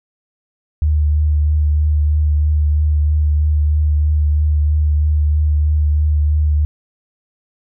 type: tone with vibrato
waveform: sine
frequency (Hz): 75.3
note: D2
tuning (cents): +44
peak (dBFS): -11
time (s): 0.82-6.65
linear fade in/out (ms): 0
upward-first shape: triangle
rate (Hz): 3.1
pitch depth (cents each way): 23
effects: none